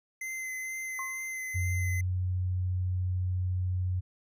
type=tone with vibrato; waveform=square; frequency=2059 Hz; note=C7; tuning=28 cents flat; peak=-35 dBFS; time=0.21-2.01 s; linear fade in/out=5 ms; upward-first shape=sine; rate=2.2 Hz; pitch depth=14 cents each way
type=tone with exponential decay; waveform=sine; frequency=1070 Hz; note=C6; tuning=38 cents sharp; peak=-33 dBFS; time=0.99-1.33 s; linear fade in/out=1 ms; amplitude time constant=73 ms
type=tone; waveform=sine; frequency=91.4 Hz; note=F#2; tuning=21 cents flat; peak=-27 dBFS; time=1.54-4.01 s; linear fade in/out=20 ms
effects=none